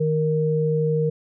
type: tone pair together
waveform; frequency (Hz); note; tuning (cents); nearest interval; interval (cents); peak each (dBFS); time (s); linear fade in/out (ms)
sine; 155.56 / 466.2; D#3 / A#4; 0 / 0; octave + perfect fifth; 1900; -21; 0-1.1; 10
effects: none